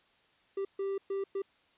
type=tone bursts at uneven times; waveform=triangle; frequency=392 Hz; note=G4; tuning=in tune; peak=-29 dBFS; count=4; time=0.57-0.65 / 0.79-0.98 / 1.1-1.24 / 1.35-1.42 s; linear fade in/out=5 ms; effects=white hiss -67 dBFS RMS until 1.77 s + resampled to 8000 Hz